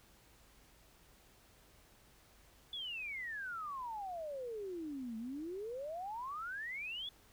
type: exponential two-way sweep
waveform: sine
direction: down then up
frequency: 3484 to 217.5 to 3484 Hz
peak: -40 dBFS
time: 2.73-7.09 s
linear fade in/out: 2 ms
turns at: 5.17 s
effects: added 50 Hz sine -70 dBFS peak until 7.32 s + pink hiss -65 dBFS RMS until 7.32 s